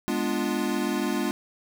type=chord; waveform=square; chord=G# diminished seventh; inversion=none; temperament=equal; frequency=207.7 / 246.9 / 293.7 / 349.2 Hz; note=G#3 / B3 / D4 / F4; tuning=0 / 0 / 0 / 0 cents; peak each=-31 dBFS; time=0.08-1.31 s; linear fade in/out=0 ms; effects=none